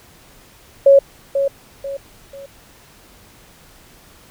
sine tone with echo, 553 Hz, C#5, 4 cents flat, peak -5 dBFS, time 0.86-0.99 s, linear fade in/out 5 ms, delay 490 ms, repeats 3, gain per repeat -9 dB, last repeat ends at 2.46 s, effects pink hiss -47 dBFS RMS until 4.3 s

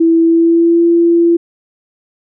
sine tone with pitch glide, 330 to 339.3 Hz, E4 to F4, +2 to -50 cents, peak -6 dBFS, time 0-1.37 s, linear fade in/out 10 ms, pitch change +48 cents, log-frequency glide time 0.22-0.84 s, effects none

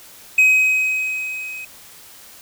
triangle tone with level ramp, 2530 Hz, D#7, 28 cents sharp, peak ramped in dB -7 to -28 dBFS, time 0.38-1.65 s, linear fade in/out 5 ms, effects white hiss -43 dBFS RMS until 2.41 s

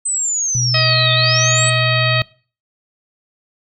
sine linear two-way sweep, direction down then up, 8220 to 3518 to 8220 Hz, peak -16 dBFS, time 0.05-1.7 s, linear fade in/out 10 ms, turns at 1.13 s
sine tone with pitch glide, 123.47 to 121.7 Hz, B2 to B2, 0 to -25 cents, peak -17 dBFS, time 0.55-2.22 s, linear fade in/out 0 ms, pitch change -25 cents, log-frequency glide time 0.78-1.64 s
harmonic tone, 633 Hz, D#5, 30 cents sharp, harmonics 1 / 2 / 3 / 4 / 5 / 6 / 7, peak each -22 / -23 / -22 / -20 / -24 / -23 / -25 dBFS, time 0.74-2.22 s, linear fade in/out 5 ms
effects noise-tail reverb RT60 0.4 s tail -22 dB re dry

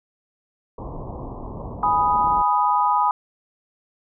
pink low-pass noise, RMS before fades -33 dBFS, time 0.78-2.42 s, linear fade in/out 5 ms, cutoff 1100 Hz, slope 96 dB/octave
sine chord, G# minor, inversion none, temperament equal, 830.6 / 987.8 / 1244.5 Hz, G#5 / B5 / D#6, 0 / 0 / 0 cents, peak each -21 / -19 / -22 dBFS, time 1.83-3.11 s, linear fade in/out 2 ms
effects none

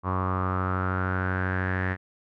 sawtooth tone with low-pass filter sweep, 92.9 Hz, F#2, 7 cents sharp, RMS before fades -27 dBFS, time 0.03-1.97 s, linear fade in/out 50 ms, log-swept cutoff 1100 to 1800 Hz, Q 7.1, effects none

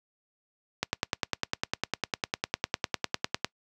click train, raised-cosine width 0.2 ms, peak -9 dBFS, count 27, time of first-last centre 0.83-3.446 s, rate 9.94 Hz, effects noise-tail reverb RT60 0.1 s tail -24 dB re dry + high-pass 80 Hz 12 dB/octave

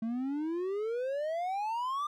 triangle exponential sweep, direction up, 220 to 1207 Hz, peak -29 dBFS, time 0.02-2.07 s, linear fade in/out 5 ms, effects none

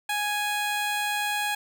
15% pulse tone, 830.6 Hz, G#5, in tune, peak -19 dBFS, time 0.09-1.55 s, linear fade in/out 5 ms, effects none

